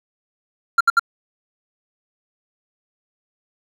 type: tone bursts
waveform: triangle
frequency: 1382 Hz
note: F6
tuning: 19 cents flat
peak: -8 dBFS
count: 3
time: 0.78-0.995 s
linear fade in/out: 5 ms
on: 27 ms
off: 67 ms
effects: none